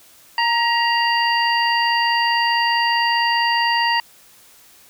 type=harmonic tone with a mistuned harmonic; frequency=932.3 Hz; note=A#5; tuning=in tune; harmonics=1 / 2 / 3 / 5; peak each=-18 / -21 / -23 / -25 dBFS; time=0.38-4 s; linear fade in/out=2 ms; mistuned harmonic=2; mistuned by=+34 cents; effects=white hiss -49 dBFS RMS until 4.89 s